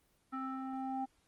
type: tone with low-pass filter sweep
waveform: square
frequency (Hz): 263.9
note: C4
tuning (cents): +15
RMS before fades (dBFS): -39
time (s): 0.32-1.06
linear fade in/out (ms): 20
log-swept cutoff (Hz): 1400 to 810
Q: 5
effects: pink hiss -73 dBFS RMS until 1.27 s + Opus 24 kbps